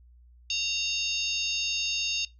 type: harmonic tone with a mistuned harmonic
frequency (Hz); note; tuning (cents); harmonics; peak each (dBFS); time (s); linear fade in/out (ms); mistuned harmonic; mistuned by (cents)
923; A#5; -17; 3 / 4 / 5 / 6 / 7; -30 / -32 / -34 / -36 / -37; 0.5-2.25; 2; 6; -84
effects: noise-tail reverb RT60 0.2 s tail -19 dB re dry + added 60 Hz sine -52 dBFS peak until 2.39 s